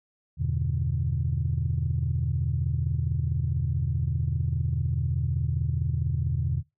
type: chord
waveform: sine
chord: E minor seventh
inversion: none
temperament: equal with one note detuned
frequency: 82.41 / 98 / 122.05 / 146.83 Hz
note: E2 / G2 / B2 / D3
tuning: 0 / 0 / -20 / 0 cents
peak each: -28 / -33 / -28 / -29 dBFS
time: 0.37-6.63 s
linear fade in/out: 50 ms
effects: noise-tail reverb RT60 0.2 s tail -22 dB re dry + tanh soft clip ceiling -15 dBFS